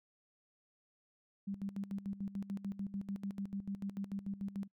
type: tone with tremolo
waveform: sine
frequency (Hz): 197.9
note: G3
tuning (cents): +17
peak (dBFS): -36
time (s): 1.47-4.68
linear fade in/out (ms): 10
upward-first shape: square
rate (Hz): 6.8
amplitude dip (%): 80
effects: noise-tail reverb RT60 0.1 s tail -26 dB re dry